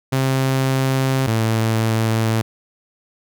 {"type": "tone pair in turn", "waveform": "sawtooth", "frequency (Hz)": [132.9, 111.76], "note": ["C3", "A2"], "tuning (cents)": [27, 27], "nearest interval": "minor third", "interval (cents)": 300, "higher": "first", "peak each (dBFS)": -12, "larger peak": "neither", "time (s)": [[0.12, 1.27], [1.27, 2.42]], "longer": "neither", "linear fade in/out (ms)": 10, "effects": []}